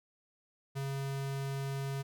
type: tone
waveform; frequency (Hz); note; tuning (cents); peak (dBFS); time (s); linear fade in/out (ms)
square; 137.2; C#3; -17; -35; 0.75-2.03; 20
effects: none